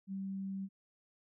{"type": "tone", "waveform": "sine", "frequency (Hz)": 193.7, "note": "G3", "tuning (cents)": -20, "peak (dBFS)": -37, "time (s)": [0.07, 0.69], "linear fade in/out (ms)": 50, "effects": []}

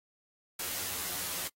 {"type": "noise with comb filter", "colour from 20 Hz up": "white", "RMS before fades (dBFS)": -36, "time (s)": [0.59, 1.48], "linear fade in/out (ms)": 5, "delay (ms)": 11, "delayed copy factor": 0.85, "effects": ["noise-tail reverb RT60 0.1 s tail -24 dB re dry", "AAC 48 kbps"]}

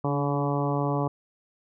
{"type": "harmonic tone with a mistuned harmonic", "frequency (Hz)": 142.4, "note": "C#3", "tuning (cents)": 47, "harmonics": [1, 2, 3, 4, 5, 6, 7, 8], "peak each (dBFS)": [-27, -30, -32, -33, -34, -35, -35, -36], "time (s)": [0.04, 1.08], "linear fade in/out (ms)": 5, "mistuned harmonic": 2, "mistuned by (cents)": 24, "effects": []}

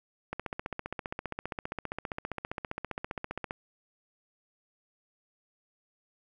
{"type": "click train", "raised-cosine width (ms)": 0.5, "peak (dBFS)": -19, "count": 49, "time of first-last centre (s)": [0.33, 3.509], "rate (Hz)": 15.1, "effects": ["10-bit"]}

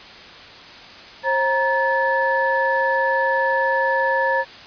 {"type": "tone cluster", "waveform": "sine", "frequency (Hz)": [534, 939, 1735], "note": ["C5", "A#5", "A6"], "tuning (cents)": [35, 12, -25], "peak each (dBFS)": -21, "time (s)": [1.23, 4.45], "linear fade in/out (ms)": 50, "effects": ["white hiss -40 dBFS RMS until 4.66 s", "resampled to 11025 Hz"]}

